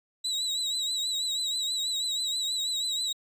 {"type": "tone with vibrato", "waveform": "35% pulse", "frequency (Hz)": 3900, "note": "B7", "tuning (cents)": -23, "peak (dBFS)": -26, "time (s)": [0.24, 3.13], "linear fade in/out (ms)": 10, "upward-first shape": "triangle", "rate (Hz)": 6.2, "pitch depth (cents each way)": 74, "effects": ["resampled to 32000 Hz"]}